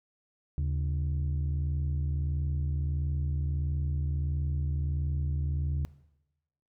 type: tone pair together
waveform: sine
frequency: 76.69 / 138.2 Hz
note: D#2 / C#3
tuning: -24 / -5 cents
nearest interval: minor seventh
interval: 1019 cents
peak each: -26 / -30 dBFS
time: 0.58-5.85 s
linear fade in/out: 0 ms
effects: noise-tail reverb RT60 0.9 s tail -21 dB re dry + tanh soft clip ceiling -24 dBFS